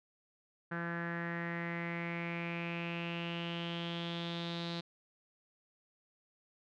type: tone with low-pass filter sweep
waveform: sawtooth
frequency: 170 Hz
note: F3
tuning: 46 cents flat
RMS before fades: -39 dBFS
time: 0.71-4.81 s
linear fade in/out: 10 ms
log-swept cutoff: 1600 to 4000 Hz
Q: 6.3
effects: none